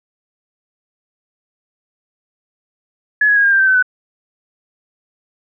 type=tone with pitch steps; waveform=sine; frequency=1700 / 1669.8 / 1640.2 / 1611.1 / 1582.5 / 1554.4 / 1526.8 / 1499.7 Hz; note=G#6 / G#6 / G#6 / G6 / G6 / G6 / G6 / F#6; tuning=+40 / +9 / -22 / +47 / +16 / -15 / -46 / +23 cents; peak=-9 dBFS; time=3.21-3.826 s; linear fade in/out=5 ms; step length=77 ms; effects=none